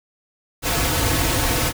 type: noise with comb filter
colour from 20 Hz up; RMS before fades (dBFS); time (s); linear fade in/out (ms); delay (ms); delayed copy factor
pink; -20; 0.62-1.73; 50; 5; -0.7
effects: none